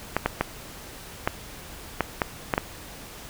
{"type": "clicks", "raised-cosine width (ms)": 0.5, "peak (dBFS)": -6, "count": 8, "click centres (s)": [0.166, 0.26, 0.41, 1.275, 2.007, 2.218, 2.538, 2.579], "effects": ["pink hiss -42 dBFS RMS until 3.29 s"]}